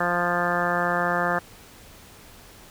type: harmonic tone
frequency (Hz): 175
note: F3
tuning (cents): +4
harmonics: 1 / 2 / 3 / 4 / 5 / 6 / 7 / 8 / 9 / 10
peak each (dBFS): -31 / -33 / -29 / -28 / -32 / -32 / -29 / -32 / -30 / -30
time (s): 0-1.39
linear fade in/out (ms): 5
effects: pink hiss -48 dBFS RMS until 2.7 s